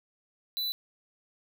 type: tone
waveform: square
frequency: 3982 Hz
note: B7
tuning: 14 cents sharp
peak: -30 dBFS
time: 0.57-0.72 s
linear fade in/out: 0 ms
effects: none